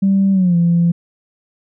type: tone with pitch glide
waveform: sine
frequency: 195 to 170.74 Hz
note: G3 to F3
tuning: -9 to -39 cents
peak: -9 dBFS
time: 0.02-0.92 s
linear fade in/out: 10 ms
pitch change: -230 cents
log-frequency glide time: 0.32-0.56 s
effects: tanh soft clip ceiling -6 dBFS